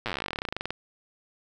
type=slowing click train; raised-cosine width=0.3 ms; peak=-14 dBFS; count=29; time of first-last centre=0.06-0.706 s; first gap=8 ms; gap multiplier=1.07; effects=9-bit